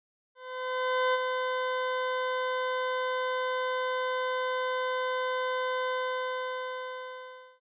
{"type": "tone with ADSR envelope", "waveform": "20% pulse", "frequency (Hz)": 510, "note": "C5", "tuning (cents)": -44, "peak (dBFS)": -18, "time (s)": [0.35, 7.6], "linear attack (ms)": 790, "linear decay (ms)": 32, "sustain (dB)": -5, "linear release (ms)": 1700, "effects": ["resampled to 8000 Hz"]}